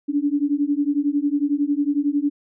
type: beating tone pair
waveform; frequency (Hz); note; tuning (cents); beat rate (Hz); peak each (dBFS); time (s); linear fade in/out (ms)
sine; 283.1 / 294.1; C#4 / D4; +37 / +3; 11; -21; 0.08-2.3; 20
effects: none